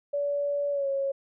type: tone with pitch glide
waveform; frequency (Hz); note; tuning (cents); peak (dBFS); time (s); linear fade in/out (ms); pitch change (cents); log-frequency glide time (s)
sine; 573 to 549; D5 to C#5; -43 to -17; -25; 0.13-1.12; 10; -74; 0.71-0.88
effects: none